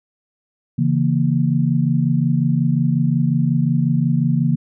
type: chord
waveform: sine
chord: A# diminished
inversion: first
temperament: equal with one note detuned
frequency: 138.59 / 164.15 / 233.1 Hz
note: C#3 / E3 / A#3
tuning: 0 / -7 / 0 cents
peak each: -18 / -18 / -20 dBFS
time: 0.78-4.56 s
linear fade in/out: 10 ms
effects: none